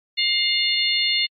harmonic tone with a mistuned harmonic, 714 Hz, F5, 38 cents sharp, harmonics 3 / 4 / 5 / 6, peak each -24 / -24 / -24 / -23 dBFS, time 0.17-1.27 s, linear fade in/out 20 ms, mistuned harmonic 3, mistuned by -27 cents, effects AAC 48 kbps

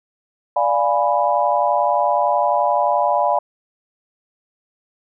sine chord, D diminished seventh, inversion none, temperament equal, 587.3 / 698.5 / 830.6 / 987.8 Hz, D5 / F5 / Ab5 / Cb6, 0 / 0 / 0 / 0 cents, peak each -20 dBFS, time 0.56-3.39 s, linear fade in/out 5 ms, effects none

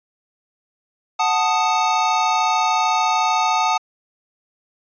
square chord, D# diminished, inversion first, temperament equal, 740 / 880 / 1244.5 Hz, F#5 / A5 / D#6, 0 / 0 / 0 cents, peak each -22 / -20 / -22 dBFS, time 1.19-3.78 s, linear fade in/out 10 ms, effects resampled to 16000 Hz

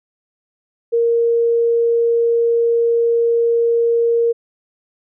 sine tone, 466.2 Hz, A#4, in tune, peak -12 dBFS, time 0.92-4.33 s, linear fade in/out 20 ms, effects none

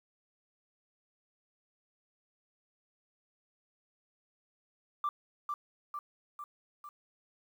sine tone with echo, 1176 Hz, D6, 2 cents sharp, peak -28 dBFS, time 5.04-5.09 s, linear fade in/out 2 ms, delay 450 ms, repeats 4, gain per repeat -4 dB, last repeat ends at 6.89 s, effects tanh soft clip ceiling -26 dBFS + 10-bit

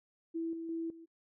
sine tone with level steps, 329.6 Hz, E4, in tune, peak -33 / -38 / -34 / -49 dBFS, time 0.34-1.06 s, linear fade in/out 20 ms, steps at 0.53 / 0.69 / 0.9 s, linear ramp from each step 2 ms, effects noise-tail reverb RT60 0.1 s tail -21 dB re dry

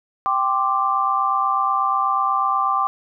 sine chord, G suspended fourth, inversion none, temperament equal, 784 / 1046.5 / 1174.7 Hz, G5 / C6 / D6, 0 / 0 / 0 cents, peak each -23 / -23 / -19 dBFS, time 0.26-2.87 s, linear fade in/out 0 ms, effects none

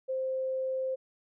sine tone, 523.3 Hz, C5, in tune, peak -29 dBFS, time 0.08-0.96 s, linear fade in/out 20 ms, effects none

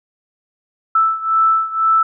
sine beating tone pair, 1318.5 / 1320.5 Hz, E6 / E6, 0 / +3 cents, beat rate 2 Hz, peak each -14 / -17 dBFS, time 0.95-2.03 s, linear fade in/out 5 ms, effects none

